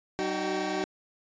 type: tone cluster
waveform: 25% pulse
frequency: 190.1 / 307.4 / 376.9 / 784 Hz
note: F#3 / D#4 / F#4 / G5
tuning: +47 / -21 / +32 / 0 cents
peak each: -34 / -29 / -28 / -34 dBFS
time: 0.19-0.84 s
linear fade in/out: 0 ms
effects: resampled to 16000 Hz